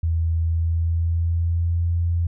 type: tone with pitch glide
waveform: sine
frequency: 82.2 to 85.25 Hz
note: E2 to F2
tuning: -4 to -41 cents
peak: -18 dBFS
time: 0.03-2.27 s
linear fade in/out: 5 ms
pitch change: +63 cents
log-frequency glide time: 0.41-1.87 s
effects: none